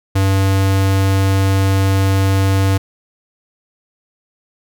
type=tone; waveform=square; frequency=96.8 Hz; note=G2; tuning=21 cents flat; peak=-12 dBFS; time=0.15-2.78 s; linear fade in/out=10 ms; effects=none